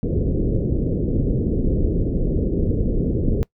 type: low-pass noise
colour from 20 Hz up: pink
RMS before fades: -20 dBFS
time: 0.03-3.43 s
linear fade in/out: 0 ms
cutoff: 490 Hz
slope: 48 dB/octave
effects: noise-tail reverb RT60 0.1 s tail -22 dB re dry